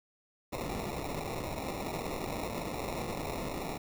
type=noise with sample-and-hold; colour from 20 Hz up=white; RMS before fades=-37 dBFS; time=0.52-3.78 s; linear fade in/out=10 ms; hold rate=1575 Hz; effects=none